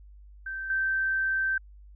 sine tone with level steps, 1556 Hz, G6, 13 cents flat, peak -32 / -24 dBFS, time 0.46-1.58 s, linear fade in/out 5 ms, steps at 0.7 s, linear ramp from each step 2 ms, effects added 50 Hz sine -47 dBFS peak until 1.95 s

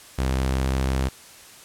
sawtooth tone with pitch glide, 65.41 to 65.9 Hz, C2 to C2, 0 to +13 cents, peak -17 dBFS, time 0.18-1.09 s, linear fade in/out 10 ms, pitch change +13 cents, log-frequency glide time 0.36-0.65 s, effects white hiss -46 dBFS RMS until 1.64 s + low-pass 11000 Hz 12 dB/octave

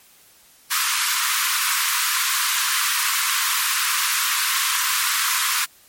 pink high-pass noise, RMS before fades -21 dBFS, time 0.7-5.66 s, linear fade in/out 20 ms, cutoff 990 Hz, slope 96 dB/octave, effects white hiss -52 dBFS RMS until 5.88 s + MP3 64 kbps

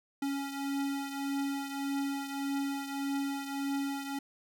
square beating tone pair, 277.4 / 279.1 Hz, C#4 / C#4, +1 / +12 cents, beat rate 1.7 Hz, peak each -34 / -40 dBFS, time 0.22-4.19 s, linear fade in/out 5 ms, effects none

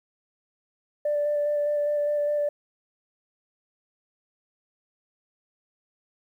sine tone with vibrato, 588 Hz, D5, 2 cents sharp, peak -21 dBFS, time 1.05-2.49 s, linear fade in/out 5 ms, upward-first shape square, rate 4.9 Hz, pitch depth 10 cents each way, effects tanh soft clip ceiling -18 dBFS + 10-bit

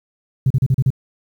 sine tone bursts, 130.81 Hz, C3, in tune, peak -10 dBFS, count 6, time 0.46-0.904 s, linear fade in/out 5 ms, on 44 ms, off 36 ms, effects tanh soft clip ceiling -7 dBFS + 8-bit

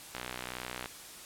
click train, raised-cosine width 0.3 ms, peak -21 dBFS, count 45, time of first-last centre 0.15-0.859 s, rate 62.1 Hz, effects white hiss -48 dBFS RMS until 1.25 s + low-pass 12000 Hz 12 dB/octave

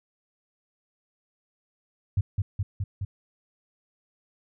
sine tone with echo, 98 Hz, G2, in tune, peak -19 dBFS, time 2.17-2.21 s, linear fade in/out 5 ms, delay 210 ms, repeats 4, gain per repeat -2 dB, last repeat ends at 3.05 s, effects none

